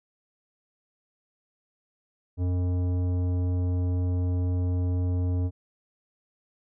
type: tone with tanh clipping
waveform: sine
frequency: 89.8 Hz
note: F2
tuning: 49 cents sharp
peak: -25 dBFS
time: 2.37-5.51 s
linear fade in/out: 50 ms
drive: 13 dB
effects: none